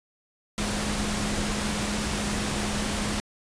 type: tone in noise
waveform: sine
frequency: 207.7 Hz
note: G#3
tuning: in tune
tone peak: -31 dBFS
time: 0.58-3.2 s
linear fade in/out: 0 ms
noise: pink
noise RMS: -29 dBFS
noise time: 0.58-3.2 s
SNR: -5 dB
effects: resampled to 22050 Hz